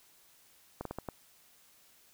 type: slowing click train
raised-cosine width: 1 ms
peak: -23 dBFS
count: 5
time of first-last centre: 0.81-1.087 s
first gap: 43 ms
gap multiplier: 1.33
effects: white hiss -63 dBFS RMS until 2.13 s

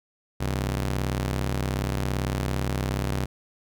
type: ring-modulated tone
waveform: sawtooth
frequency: 98.2 Hz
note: G2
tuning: 4 cents sharp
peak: -18 dBFS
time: 0.4-3.26 s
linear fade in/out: 10 ms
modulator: 30.4 Hz
effects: none

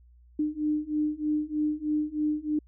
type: beating tone pair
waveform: sine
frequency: 300.7 / 303.9 Hz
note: D4 / D#4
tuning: +41 / -41 cents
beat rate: 3.2 Hz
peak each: -29 / -28 dBFS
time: 0.39-2.59 s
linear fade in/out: 5 ms
effects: added 60 Hz sine -53 dBFS peak until 2.67 s

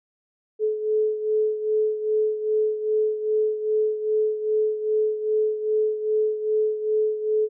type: beating tone pair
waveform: sine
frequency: 429.8 / 432.3 Hz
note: A4 / A4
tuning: -41 / -31 cents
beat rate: 2.5 Hz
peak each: -21 / -27 dBFS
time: 0.59-7.49 s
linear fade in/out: 50 ms
effects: none

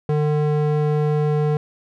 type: tone with band-pass filter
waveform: square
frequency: 150.2 Hz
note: D3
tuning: 39 cents sharp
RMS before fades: -19 dBFS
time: 0.09-1.57 s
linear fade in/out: 2 ms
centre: 340 Hz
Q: 1.1
effects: none

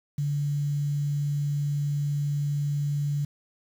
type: tone with quantisation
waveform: sine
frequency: 144.6 Hz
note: D3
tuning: 27 cents flat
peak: -24 dBFS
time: 0.18-3.25 s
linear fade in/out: 5 ms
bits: 8
effects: none

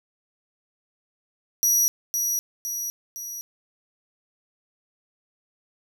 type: tone with echo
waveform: sawtooth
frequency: 5800 Hz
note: F#8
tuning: 35 cents flat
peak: -15 dBFS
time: 1.63-1.88 s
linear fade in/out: 0 ms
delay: 510 ms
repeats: 3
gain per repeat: -5 dB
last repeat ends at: 3.41 s
effects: none

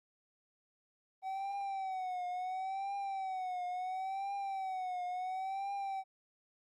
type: tone with vibrato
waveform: triangle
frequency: 757 Hz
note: F#5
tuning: 39 cents sharp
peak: -34 dBFS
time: 1.22-6.04 s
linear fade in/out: 50 ms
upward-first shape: triangle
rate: 0.72 Hz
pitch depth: 100 cents each way
effects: Opus 32 kbps

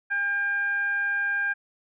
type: tone with frequency modulation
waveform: sine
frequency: 1604 Hz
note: G6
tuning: 39 cents sharp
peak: -23 dBFS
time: 0.1-1.54 s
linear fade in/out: 20 ms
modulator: 795 Hz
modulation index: 0.3
effects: none

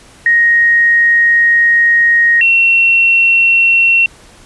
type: tone pair in turn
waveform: sine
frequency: 1872 / 2720 Hz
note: A#6 / F7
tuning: +7 / -46 cents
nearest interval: tritone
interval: 647 cents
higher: second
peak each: -6 dBFS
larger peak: neither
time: 0.26-2.41 / 2.41-4.06 s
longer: first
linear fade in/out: 2 ms
effects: pink hiss -41 dBFS RMS until 4.45 s + resampled to 24000 Hz

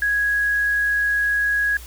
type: tone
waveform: sine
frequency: 1661.2 Hz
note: G#6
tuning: in tune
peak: -17 dBFS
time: 0.02-1.77 s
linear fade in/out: 2 ms
effects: added 60 Hz sine -37 dBFS peak until 1.86 s + white hiss -43 dBFS RMS until 1.86 s

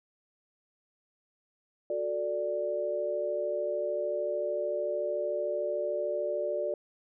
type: chord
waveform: sine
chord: D major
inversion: first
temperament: just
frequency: 367.1 / 440.5 / 587.3 Hz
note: F#4 / A4 / D5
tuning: -14 / +2 / 0 cents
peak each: -36 / -36 / -30 dBFS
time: 1.9-6.74 s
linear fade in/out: 2 ms
effects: none

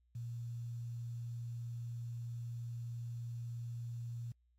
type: tone with quantisation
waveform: sine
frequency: 118.3 Hz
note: A#2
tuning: 26 cents sharp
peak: -40 dBFS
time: 0.15-4.32 s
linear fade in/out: 5 ms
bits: 11
effects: added 60 Hz sine -70 dBFS peak until 4.58 s + AAC 48 kbps

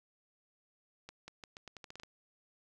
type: accelerating click train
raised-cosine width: 0.2 ms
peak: -30 dBFS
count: 11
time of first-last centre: 1.09-2.034 s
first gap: 190 ms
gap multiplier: 0.83
effects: none

